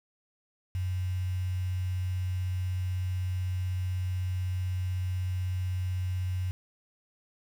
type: tone with quantisation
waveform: sine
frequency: 91.6 Hz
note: F#2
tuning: 17 cents flat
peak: -28 dBFS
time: 0.75-6.51 s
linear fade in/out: 0 ms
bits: 8
effects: none